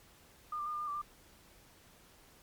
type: tone with pitch steps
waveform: sine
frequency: 1216 / 1184 / 1216 / 1200 / 1208 / 1164 / 1193 Hz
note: D#6 / D6 / D#6 / D6 / D6 / D6 / D6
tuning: -40 / +14 / -40 / +37 / +48 / -16 / +27 cents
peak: -35 dBFS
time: 0.52-1.017 s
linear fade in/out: 5 ms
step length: 71 ms
effects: pink hiss -61 dBFS RMS until 2.42 s + MP3 96 kbps